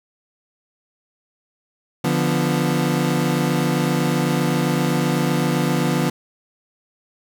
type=chord; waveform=30% pulse; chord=B diminished; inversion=first; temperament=equal; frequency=146.83 / 174.61 / 246.9 Hz; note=D3 / F3 / B3; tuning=0 / 0 / 0 cents; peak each=-19 / -19 / -20 dBFS; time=2.04-6.1 s; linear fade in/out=5 ms; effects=none